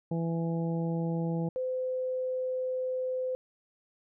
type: harmonic tone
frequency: 166.2 Hz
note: E3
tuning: 15 cents sharp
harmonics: 1 / 2 / 3 / 4 / 5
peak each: -29 / -37 / -37 / -45 / -44 dBFS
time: 0.11-1.49 s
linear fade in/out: 5 ms
type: tone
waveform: sine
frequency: 512 Hz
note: C5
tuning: 38 cents flat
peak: -29 dBFS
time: 1.56-3.35 s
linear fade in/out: 0 ms
effects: none